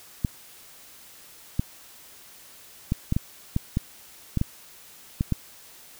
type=clicks; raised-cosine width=5 ms; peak=-10 dBFS; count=11; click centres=0.248 / 1.595 / 2.921 / 3.124 / 3.165 / 3.564 / 3.771 / 4.373 / 4.414 / 5.209 / 5.323 s; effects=white hiss -49 dBFS RMS until 5.99 s